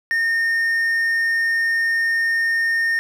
triangle tone, 1830 Hz, A#6, 32 cents flat, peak -15 dBFS, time 0.11-2.99 s, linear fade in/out 0 ms, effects none

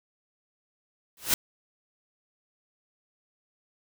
white noise with exponential growth, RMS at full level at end -19 dBFS, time 1.17-1.34 s, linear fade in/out 2 ms, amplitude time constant 36 ms, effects none

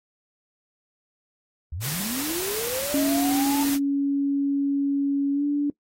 sine linear sweep, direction up, 69.3 to 894 Hz, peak -29 dBFS, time 1.72-3.64 s, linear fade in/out 5 ms
white noise, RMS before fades -30 dBFS, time 1.8-3.79 s, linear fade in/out 50 ms
sine tone with pitch glide, 280 to 288.9 Hz, C#4 to D4, +18 to -28 cents, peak -20 dBFS, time 2.94-5.7 s, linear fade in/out 2 ms, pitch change +54 cents, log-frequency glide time 5.33-5.44 s
effects noise-tail reverb RT60 0.1 s tail -21 dB re dry + AAC 48 kbps

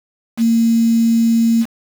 sine tone with quantisation, 229.2 Hz, A#3, 29 cents flat, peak -10 dBFS, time 0.37-1.66 s, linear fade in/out 50 ms, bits 5, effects none

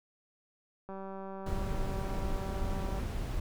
click train, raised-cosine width 1 ms, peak -30 dBFS, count 408, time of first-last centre 0.89-2.999 s, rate 193 Hz
brown noise, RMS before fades -34 dBFS, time 1.46-3.4 s, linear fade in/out 5 ms
effects none

